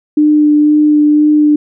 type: tone with vibrato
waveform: sine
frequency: 299.5 Hz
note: D4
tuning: 34 cents sharp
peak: -5 dBFS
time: 0.17-1.56 s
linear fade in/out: 5 ms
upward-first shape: sine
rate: 2 Hz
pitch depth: 11 cents each way
effects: none

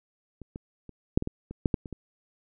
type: clicks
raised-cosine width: 3 ms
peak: -29 / -24 / -30 / -6 / -18 / -18 / -25 / -9 / -11 / -26 / -23 dBFS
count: 11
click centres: 0.417 / 0.559 / 0.893 / 1.175 / 1.224 / 1.274 / 1.51 / 1.658 / 1.742 / 1.858 / 1.927 s
effects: none

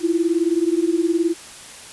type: beating tone pair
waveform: sine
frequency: 327.4 / 346.4 Hz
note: E4 / F4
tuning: -12 / -14 cents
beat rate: 19 Hz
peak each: -19 dBFS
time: 0-1.35 s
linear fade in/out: 50 ms
effects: white hiss -39 dBFS RMS until 1.92 s + resampled to 24000 Hz

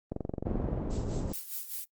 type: click train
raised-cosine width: 2 ms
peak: -20 dBFS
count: 16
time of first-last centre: 0.12-0.775 s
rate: 22.9 Hz
type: low-pass noise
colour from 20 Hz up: pink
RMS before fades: -33 dBFS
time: 0.45-1.33 s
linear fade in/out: 10 ms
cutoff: 490 Hz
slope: 12 dB/octave
type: noise with tremolo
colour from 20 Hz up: violet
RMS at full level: -36 dBFS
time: 0.9-1.85 s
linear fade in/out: 10 ms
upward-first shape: sine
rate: 4.9 Hz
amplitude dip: 70%
effects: noise-tail reverb RT60 0.1 s tail -21 dB re dry + Opus 24 kbps

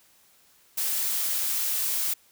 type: noise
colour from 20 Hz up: blue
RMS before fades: -27 dBFS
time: 0.77-2.14 s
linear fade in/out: 10 ms
effects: white hiss -60 dBFS RMS until 2.31 s

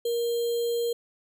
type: tone with sample-and-hold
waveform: sine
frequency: 470 Hz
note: A#4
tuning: 14 cents sharp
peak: -24 dBFS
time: 0.05-0.93 s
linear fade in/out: 5 ms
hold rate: 3675 Hz
effects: none

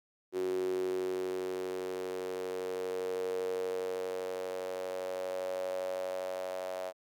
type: tone with high-pass filter sweep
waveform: sawtooth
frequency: 92.5 Hz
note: F#2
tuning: in tune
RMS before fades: -36 dBFS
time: 0.32-6.93 s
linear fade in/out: 50 ms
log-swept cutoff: 360 to 610 Hz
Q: 9.9
effects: none

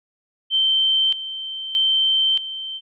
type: tone with tremolo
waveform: sine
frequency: 3112 Hz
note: G7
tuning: 13 cents flat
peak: -15 dBFS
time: 0.5-2.81 s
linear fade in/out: 50 ms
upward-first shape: square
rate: 0.8 Hz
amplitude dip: 75%
effects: none

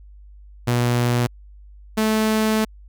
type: tone pair in turn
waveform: sawtooth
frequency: 121.1 / 217.9 Hz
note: B2 / A3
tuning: -34 / -17 cents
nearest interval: minor seventh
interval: 1017 cents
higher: second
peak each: -13 dBFS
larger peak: neither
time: 0.67-1.27 / 1.97-2.65 s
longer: second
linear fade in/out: 10 ms
effects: added 50 Hz sine -41 dBFS peak until 2.88 s

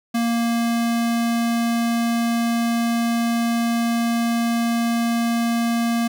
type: tone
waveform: square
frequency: 233.1 Hz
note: A#3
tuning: in tune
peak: -19 dBFS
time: 0.14-6.08 s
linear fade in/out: 10 ms
effects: none

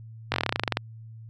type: slowing click train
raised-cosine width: 0.3 ms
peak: -7 dBFS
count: 15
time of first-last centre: 0.32-0.771 s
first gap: 20 ms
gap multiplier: 1.07
effects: added 112 Hz sine -41 dBFS peak until 1.29 s

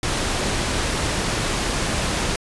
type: low-pass noise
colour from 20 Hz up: pink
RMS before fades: -23 dBFS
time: 0.03-2.36 s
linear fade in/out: 2 ms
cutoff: 9500 Hz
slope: 12 dB/octave
effects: resampled to 24000 Hz

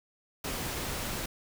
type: noise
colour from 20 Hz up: pink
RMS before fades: -35 dBFS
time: 0.44-1.26 s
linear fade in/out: 5 ms
effects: none

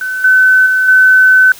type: tone with level steps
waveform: sine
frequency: 1517 Hz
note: F#6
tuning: 43 cents sharp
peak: -15 / -4 / -8 / -3 dBFS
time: 0.01-1.52 s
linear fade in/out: 2 ms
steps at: 0.24 / 0.66 / 0.88 s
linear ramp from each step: 5 ms
effects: white hiss -35 dBFS RMS until 1.59 s

